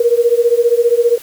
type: beating tone pair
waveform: sine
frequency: 466.2 / 481.2 Hz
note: A#4 / B4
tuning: 0 / -45 cents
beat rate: 15 Hz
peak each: -12 dBFS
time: 0-1.18 s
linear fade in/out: 5 ms
effects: white hiss -37 dBFS RMS until 1.22 s